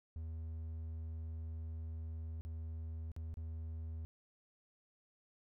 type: tone with dropouts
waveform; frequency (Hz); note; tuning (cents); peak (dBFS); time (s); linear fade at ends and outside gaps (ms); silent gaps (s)
triangle; 80.5; E2; -41; -39; 0.16-4.05; 0; 2.41-2.45 / 3.117-3.164 / 3.341-3.371
effects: none